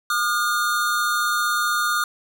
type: tone pair together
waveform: square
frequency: 1212.6 / 1428 Hz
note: D#6 / F6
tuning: -45 / +38 cents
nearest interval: minor third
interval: 283 cents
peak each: -23 dBFS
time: 0.1-2.04 s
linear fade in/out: 2 ms
effects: none